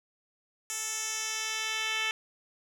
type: tone with band-pass filter sweep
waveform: 10% pulse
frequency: 439.4 Hz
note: A4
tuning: 2 cents flat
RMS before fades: -33 dBFS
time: 0.7-2.11 s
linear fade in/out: 0 ms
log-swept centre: 7900 to 3100 Hz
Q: 1.7
effects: none